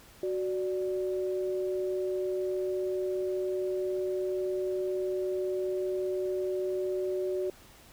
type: tone pair together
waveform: sine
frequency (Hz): 370.7 / 587.3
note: F#4 / D5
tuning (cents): +3 / 0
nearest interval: minor sixth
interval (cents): 797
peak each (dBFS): -29 / -36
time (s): 0.23-7.5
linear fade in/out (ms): 2
effects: pink hiss -55 dBFS RMS until 7.92 s